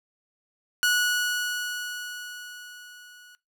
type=tone with level ramp; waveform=sawtooth; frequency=1465 Hz; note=F#6; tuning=18 cents flat; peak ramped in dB=-16 to -46 dBFS; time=0.83-3.35 s; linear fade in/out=0 ms; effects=noise-tail reverb RT60 0.2 s tail -18 dB re dry